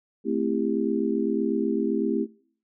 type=chord; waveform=sine; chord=A minor seventh; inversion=none; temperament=equal with one note detuned; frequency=220 / 261.6 / 329.6 / 397.5 Hz; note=A3 / C4 / E4 / G4; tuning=0 / 0 / 0 / +24 cents; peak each=-28 dBFS; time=0.24-2.27 s; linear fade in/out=50 ms; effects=noise-tail reverb RT60 0.6 s tail -25 dB re dry